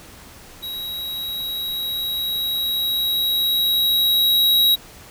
square tone with level ramp, 3841 Hz, B7, 49 cents flat, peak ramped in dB -28 to -13 dBFS, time 0.62-4.76 s, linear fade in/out 20 ms, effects pink hiss -43 dBFS RMS until 5.1 s

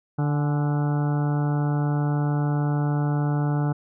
harmonic tone with a mistuned harmonic, 146.83 Hz, D3, in tune, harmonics 1 / 2 / 3 / 4 / 5 / 6 / 7 / 8 / 9 / 10, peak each -21 / -29 / -36 / -39 / -36 / -37 / -44 / -45 / -41 / -43 dBFS, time 0.18-3.73 s, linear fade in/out 10 ms, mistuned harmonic 6, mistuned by -46 cents, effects none

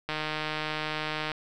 click train, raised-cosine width 0.3 ms, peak -15 dBFS, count 190, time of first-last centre 0.09-1.317 s, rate 154 Hz, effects none

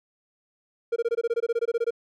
triangle tone bursts, 466.2 Hz, A#4, in tune, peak -19 dBFS, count 16, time 0.92-1.907 s, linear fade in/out 10 ms, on 42 ms, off 21 ms, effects none

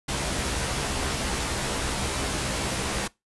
pink noise with comb filter, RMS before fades -28 dBFS, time 0.08-3.08 s, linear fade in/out 10 ms, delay 15 ms, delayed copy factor +0.65, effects noise-tail reverb RT60 0.2 s tail -22 dB re dry + resampled to 24000 Hz

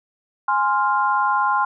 sine chord, F minor, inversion first, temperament equal, 830.6 / 1046.5 / 1396.9 Hz, Ab5 / C6 / F6, 0 / 0 / 0 cents, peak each -21 / -19 / -23 dBFS, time 0.48-1.65 s, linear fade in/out 5 ms, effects none

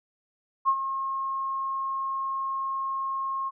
sine tone with ADSR envelope, 1077 Hz, C6, 50 cents sharp, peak -17 dBFS, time 0.65-3.51 s, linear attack 35 ms, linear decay 64 ms, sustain -10 dB, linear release 34 ms, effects none

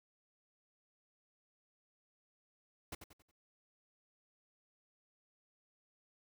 pink noise with echo, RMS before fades -44 dBFS, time 2.92-2.95 s, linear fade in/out 5 ms, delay 91 ms, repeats 4, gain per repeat -8 dB, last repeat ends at 3.314 s, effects none

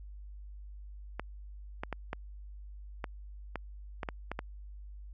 clicks, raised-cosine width 0.5 ms, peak -20 dBFS, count 10, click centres 1.196 / 1.835 / 1.927 / 2.131 / 3.042 / 3.557 / 4.032 / 4.088 / 4.316 / 4.391 s, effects added 50 Hz sine -44 dBFS peak until 5.13 s

